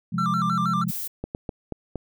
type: chord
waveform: sine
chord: F minor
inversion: second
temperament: equal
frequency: 130.81 / 174.61 / 207.7 Hz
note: C3 / F3 / Ab3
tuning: 0 / 0 / 0 cents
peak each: -31 / -26 / -29 dBFS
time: 0.12-0.91 s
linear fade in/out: 10 ms
type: tone with vibrato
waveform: triangle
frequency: 1264 Hz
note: D#6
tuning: 27 cents sharp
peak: -21 dBFS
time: 0.18-0.84 s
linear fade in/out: 5 ms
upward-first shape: square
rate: 6.3 Hz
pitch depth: 110 cents each way
type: noise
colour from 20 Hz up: violet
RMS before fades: -31 dBFS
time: 0.88-1.08 s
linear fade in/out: 10 ms
type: clicks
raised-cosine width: 2 ms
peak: -16 dBFS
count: 5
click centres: 1.24 / 1.349 / 1.492 / 1.723 / 1.957 s
effects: none